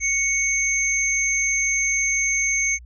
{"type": "tone pair together", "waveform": "sine", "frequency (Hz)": [2217, 6322], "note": ["C#7", "G8"], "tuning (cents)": [0, 14], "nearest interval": "octave + tritone", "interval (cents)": 1814, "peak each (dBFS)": [-21, -22], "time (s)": [0, 2.79], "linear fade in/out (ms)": 50, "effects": ["added 60 Hz sine -40 dBFS peak until 2.85 s"]}